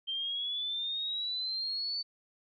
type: exponential sweep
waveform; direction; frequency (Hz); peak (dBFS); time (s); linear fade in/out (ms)
sine; up; 3136 to 4537; -32; 0.07-2.03; 20
effects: none